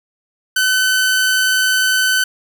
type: tone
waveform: sawtooth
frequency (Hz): 1517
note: F#6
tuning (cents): +43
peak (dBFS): -9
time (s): 0.56-2.24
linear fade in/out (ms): 5
effects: none